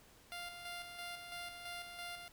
10% pulse tone with tremolo, 698.5 Hz, F5, in tune, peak -35 dBFS, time 0.32-2.28 s, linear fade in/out 0 ms, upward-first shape square, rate 3 Hz, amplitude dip 45%, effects pink hiss -63 dBFS RMS until 2.32 s

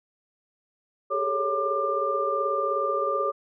sine tone cluster, 398.9 / 415 / 437.8 / 556 / 1193 Hz, G4 / G#4 / A4 / C#5 / D6, +30 / -1 / -9 / +5 / +27 cents, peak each -32 / -35 / -33 / -28 / -26 dBFS, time 1.1-3.32 s, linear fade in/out 20 ms, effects none

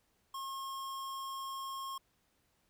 square tone, 1078 Hz, C#6, 49 cents flat, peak -40 dBFS, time 0.34-1.98 s, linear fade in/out 5 ms, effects pink hiss -75 dBFS RMS until 2.69 s

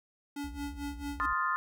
square tone with tremolo, 285.8 Hz, D4, 47 cents flat, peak -35 dBFS, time 0.36-1.26 s, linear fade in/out 5 ms, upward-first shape sine, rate 4.5 Hz, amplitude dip 85%
triangle tone with vibrato, 63.4 Hz, B1, 46 cents sharp, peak -39 dBFS, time 0.44-1.33 s, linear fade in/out 0 ms, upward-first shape sine, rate 11 Hz, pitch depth 280 cents each way
sine chord, F dominant seventh, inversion second, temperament equal, 1046.5 / 1244.5 / 1396.9 / 1760 Hz, C6 / Eb6 / F6 / A6, 0 / 0 / 0 / 0 cents, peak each -32 / -32 / -35 / -36 dBFS, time 1.2-1.56 s, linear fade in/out 0 ms
effects none

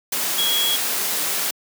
sine tone in noise, 3322 Hz, G#7, in tune, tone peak -19 dBFS, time 0.38-0.76 s, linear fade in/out 5 ms, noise white, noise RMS -23 dBFS, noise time 0.12-1.51 s, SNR +1 dB, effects high-pass 200 Hz 12 dB/octave

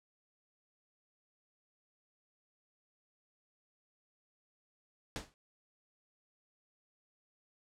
pink noise with exponential decay, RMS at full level -37 dBFS, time 5.16-5.34 s, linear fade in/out 0 ms, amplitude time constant 38 ms, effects low-pass 8000 Hz 12 dB/octave

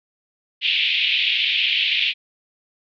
pink band-pass noise, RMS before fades -20 dBFS, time 0.61-2.14 s, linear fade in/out 50 ms, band 2400 to 3600 Hz, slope 48 dB/octave, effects none

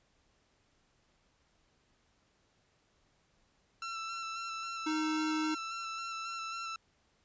sawtooth tone with vibrato, 1340 Hz, E6, 28 cents sharp, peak -34 dBFS, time 3.82-6.76 s, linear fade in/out 2 ms, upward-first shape square, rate 3.7 Hz, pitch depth 16 cents each way
square tone, 311.1 Hz, D#4, in tune, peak -32 dBFS, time 4.86-5.55 s, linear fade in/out 10 ms
effects pink hiss -72 dBFS RMS until 7.24 s + resampled to 16000 Hz

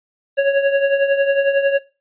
square tone with tremolo, 554.4 Hz, C#5, in tune, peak -11 dBFS, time 0.37-1.79 s, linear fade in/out 20 ms, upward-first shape triangle, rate 11 Hz, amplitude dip 70%, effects noise-tail reverb RT60 0.3 s tail -19 dB re dry + resampled to 8000 Hz

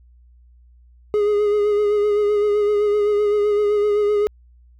triangle tone with vibrato, 415.3 Hz, G#4, in tune, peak -13 dBFS, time 1.14-4.27 s, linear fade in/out 0 ms, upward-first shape sine, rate 7.8 Hz, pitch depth 28 cents each way, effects added 60 Hz sine -47 dBFS peak until 4.79 s

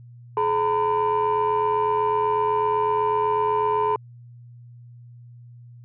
sine tone cluster, 425.6 / 917 / 1005 Hz, G#4 / A#5 / B5, +42 / -29 / +30 cents, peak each -22 dBFS, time 0.37-3.96 s, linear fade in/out 2 ms, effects tanh soft clip ceiling -14 dBFS + added 120 Hz sine -42 dBFS peak until 5.84 s

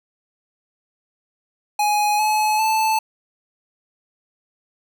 square tone with pitch steps, 835 / 855.5 / 876.5 Hz, G#5 / A5 / A5, +9 / -49 / -7 cents, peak -17 dBFS, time 1.79-2.99 s, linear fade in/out 5 ms, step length 400 ms, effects none

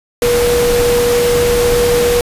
sine tone in noise, 480.9 Hz, B4, 46 cents flat, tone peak -10 dBFS, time 0.22-2.21 s, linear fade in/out 2 ms, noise pink, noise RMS -18 dBFS, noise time 0.22-2.21 s, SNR +5 dB, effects resampled to 32000 Hz

